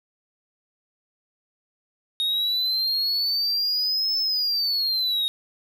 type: exponential two-way sweep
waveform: triangle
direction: up then down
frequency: 3729 to 5274 to 3729 Hz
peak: -20 dBFS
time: 2.2-5.28 s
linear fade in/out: 0 ms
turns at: 4.18 s
effects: none